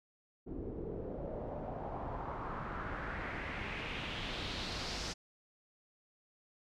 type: noise with low-pass filter sweep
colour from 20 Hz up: pink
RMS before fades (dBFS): -41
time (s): 0.46-5.14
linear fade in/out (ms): 20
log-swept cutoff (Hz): 340 to 5600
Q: 2.6
effects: none